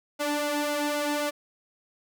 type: tone with flanger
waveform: sawtooth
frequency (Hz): 293.7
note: D4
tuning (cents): 0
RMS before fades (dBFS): -28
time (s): 0.19-1.31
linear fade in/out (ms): 20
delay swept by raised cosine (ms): 1.4 to 2.31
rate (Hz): 3.8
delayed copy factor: +0.7
effects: none